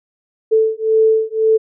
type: beating tone pair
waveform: sine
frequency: 440 / 441.9 Hz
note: A4 / A4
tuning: 0 / +7 cents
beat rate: 1.9 Hz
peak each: -14 dBFS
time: 0.51-1.58 s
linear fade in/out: 20 ms
effects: none